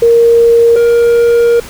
sine / triangle tone pair in turn, 466.2 / 470.5 Hz, A#4 / A#4, 0 / +16 cents, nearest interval unison, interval 16 cents, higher second, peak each -3 dBFS, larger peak neither, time 0.02-0.76 / 0.76-1.6 s, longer second, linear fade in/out 5 ms, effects pink hiss -30 dBFS RMS until 1.69 s

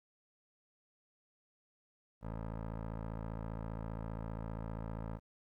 15% pulse tone with low-pass filter, 55.1 Hz, A1, 3 cents sharp, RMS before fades -42 dBFS, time 2.21-5.2 s, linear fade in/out 50 ms, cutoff 1100 Hz, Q 1.3, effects 12-bit

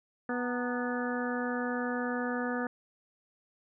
harmonic tone with a mistuned harmonic, 245.8 Hz, B3, 8 cents flat, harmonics 1 / 2 / 3 / 4 / 5 / 6 / 7, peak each -33 / -36 / -40 / -44 / -41 / -40 / -40 dBFS, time 0.29-2.67 s, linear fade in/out 2 ms, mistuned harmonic 4, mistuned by -100 cents, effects none

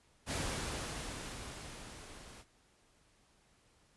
pink noise with level ramp, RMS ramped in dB -36 to -54 dBFS, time 0.26-2.45 s, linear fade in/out 50 ms, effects pink hiss -69 dBFS RMS until 3.96 s + resampled to 24000 Hz

